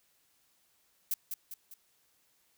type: noise with echo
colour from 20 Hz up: violet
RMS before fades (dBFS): -31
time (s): 1.11-1.14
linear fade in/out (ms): 2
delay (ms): 200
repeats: 3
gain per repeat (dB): -6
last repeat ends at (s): 1.74
effects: white hiss -71 dBFS RMS until 2.57 s